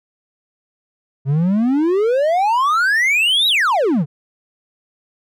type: exponential two-way sweep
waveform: triangle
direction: up then down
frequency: 130.81 to 3951 to 130.81 Hz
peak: -11 dBFS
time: 1.25-4.06 s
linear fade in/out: 50 ms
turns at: 3.48 s
effects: none